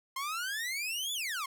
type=exponential two-way sweep; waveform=sawtooth; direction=up then down; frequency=1042 to 3520 to 1042 Hz; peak=-30 dBFS; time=0.16-1.46 s; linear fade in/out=5 ms; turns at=1.13 s; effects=none